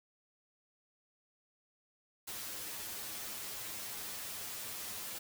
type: noise with comb filter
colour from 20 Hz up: white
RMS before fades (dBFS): -43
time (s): 2.27-5.19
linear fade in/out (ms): 10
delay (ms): 9.5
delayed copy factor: +0.8
effects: none